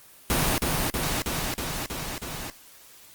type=noise with echo; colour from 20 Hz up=pink; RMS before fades=-23 dBFS; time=0.3-0.58 s; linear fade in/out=0 ms; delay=320 ms; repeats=6; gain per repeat=-2 dB; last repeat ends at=2.5 s; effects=white hiss -51 dBFS RMS until 3.14 s + Opus 24 kbps